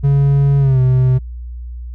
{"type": "tone with pitch glide", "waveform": "triangle", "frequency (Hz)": [140, 128.38], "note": ["C#3", "C3"], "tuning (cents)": [18, -32], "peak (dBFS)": -7, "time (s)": [0.03, 1.19], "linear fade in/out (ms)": 20, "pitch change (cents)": -150, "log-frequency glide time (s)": [0.59, 0.8], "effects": ["added 60 Hz sine -25 dBFS peak until 1.94 s"]}